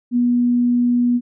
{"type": "tone", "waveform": "sine", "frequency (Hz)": 242.9, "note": "B3", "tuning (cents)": -29, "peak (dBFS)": -13, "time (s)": [0.11, 1.21], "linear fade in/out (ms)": 50, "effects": []}